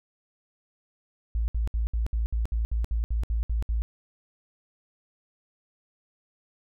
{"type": "tone bursts", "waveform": "sine", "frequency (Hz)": 56.3, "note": "A1", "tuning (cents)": 40, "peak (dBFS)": -23, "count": 13, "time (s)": [1.35, 3.82], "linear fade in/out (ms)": 0, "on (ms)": 130, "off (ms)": 65, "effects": []}